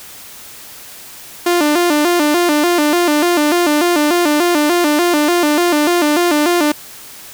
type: tone with vibrato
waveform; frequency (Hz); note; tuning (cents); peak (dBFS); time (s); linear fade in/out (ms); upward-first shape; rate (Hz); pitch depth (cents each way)
sawtooth; 322.5; E4; -38; -7; 1.46-6.72; 5; square; 3.4; 140
effects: white hiss -35 dBFS RMS until 7.33 s